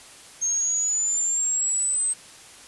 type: exponential sweep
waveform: sine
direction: up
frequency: 6420 to 8290 Hz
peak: -21 dBFS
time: 0.41-2.14 s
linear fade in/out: 20 ms
effects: white hiss -46 dBFS RMS until 2.67 s + resampled to 24000 Hz